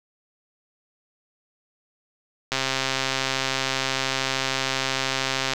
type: click train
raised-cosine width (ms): 0.2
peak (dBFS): -6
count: 402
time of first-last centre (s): 2.52-5.535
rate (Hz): 133
effects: none

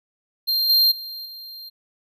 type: tone with level steps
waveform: square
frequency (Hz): 4186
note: C8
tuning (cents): 0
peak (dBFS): -19 / -14 / -32 / -36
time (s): 0.47-1.7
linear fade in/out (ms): 20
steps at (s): 0.69 / 0.91 / 1.25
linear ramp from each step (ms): 10
effects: none

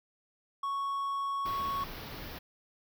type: tone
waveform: triangle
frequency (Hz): 1108.7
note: C#6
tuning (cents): 0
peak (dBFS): -29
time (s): 0.63-1.84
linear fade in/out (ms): 5
type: band-stop noise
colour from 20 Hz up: pink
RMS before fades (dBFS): -43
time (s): 1.45-2.39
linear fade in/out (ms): 10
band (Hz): 5400 to 12000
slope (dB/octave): 48
effects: none

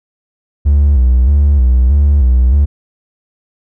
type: tone with vibrato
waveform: triangle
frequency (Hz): 67.1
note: C2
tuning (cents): +44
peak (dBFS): -3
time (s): 0.65-2.66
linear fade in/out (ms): 20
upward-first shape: square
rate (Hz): 1.6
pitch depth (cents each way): 120
effects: tanh soft clip ceiling 0 dBFS

